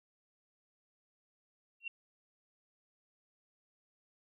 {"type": "tone with exponential growth", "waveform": "sine", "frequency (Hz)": 2738, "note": "F7", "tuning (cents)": -35, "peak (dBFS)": -33, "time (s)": [1.8, 1.88], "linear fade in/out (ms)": 5, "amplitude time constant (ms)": 16, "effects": []}